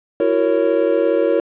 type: chord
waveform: triangle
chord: F# dominant seventh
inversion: third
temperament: just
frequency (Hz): 333 / 370 / 462.5 / 555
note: E4 / F#4 / A#4 / C#5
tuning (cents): +18 / 0 / -14 / +2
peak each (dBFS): -18 / -20 / -16 / -16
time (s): 0.2-1.4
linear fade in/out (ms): 2
effects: resampled to 8000 Hz + 8-bit